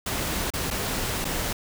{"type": "noise with dropouts", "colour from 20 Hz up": "pink", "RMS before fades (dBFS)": -28, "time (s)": [0.06, 1.53], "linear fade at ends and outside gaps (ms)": 5, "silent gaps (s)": [[0.504, 0.536], [0.704, 0.709], [1.245, 1.251]], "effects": []}